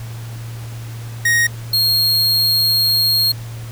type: tone pair in turn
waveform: 45% pulse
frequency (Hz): 1872 / 4254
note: A#6 / C8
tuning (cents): +7 / +28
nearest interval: octave + major second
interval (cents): 1421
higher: second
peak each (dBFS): -12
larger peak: neither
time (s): 1.25-1.47 / 1.73-3.32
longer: second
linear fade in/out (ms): 5
effects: added 115 Hz sine -27 dBFS peak until 3.71 s + pink hiss -39 dBFS RMS until 3.71 s